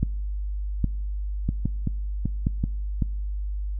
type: two click trains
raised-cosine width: 5 ms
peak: -11 / -10 dBFS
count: 5 / 4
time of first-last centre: 1.49-3.023 / 0.03-2.469 s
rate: 2.61 / 1.23 Hz
effects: noise-tail reverb RT60 1.0 s tail -25 dB re dry + added 50 Hz sine -26 dBFS peak until 3.79 s